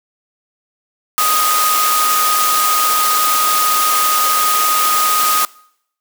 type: tone in noise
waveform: sine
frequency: 1244.5 Hz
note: D#6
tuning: in tune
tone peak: -14 dBFS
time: 1.18-5.45 s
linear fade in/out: 0 ms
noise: white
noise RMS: -17 dBFS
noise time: 1.18-5.45 s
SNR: 0 dB
effects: noise-tail reverb RT60 0.7 s tail -23 dB re dry + high-pass 400 Hz 12 dB/octave